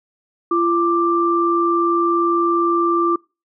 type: tone pair together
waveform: sine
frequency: 341.5 / 1178.9 Hz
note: F4 / D6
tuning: -39 / +6 cents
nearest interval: octave + major sixth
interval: 2145 cents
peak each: -17 dBFS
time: 0.51-3.16 s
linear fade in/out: 5 ms
effects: noise-tail reverb RT60 0.3 s tail -26 dB re dry